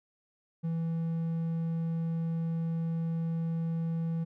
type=tone; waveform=triangle; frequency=164.81 Hz; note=E3; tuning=in tune; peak=-27 dBFS; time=0.63-4.25 s; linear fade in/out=20 ms; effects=none